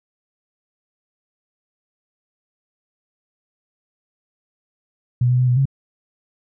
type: tone with pitch steps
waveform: sine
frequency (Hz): 123 / 125 / 126.6 / 123.6 / 135.9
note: B2 / B2 / B2 / B2 / C#3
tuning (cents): -7 / +21 / +43 / +2 / -34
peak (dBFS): -13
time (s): 5.21-5.655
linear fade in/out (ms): 5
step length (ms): 89
effects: none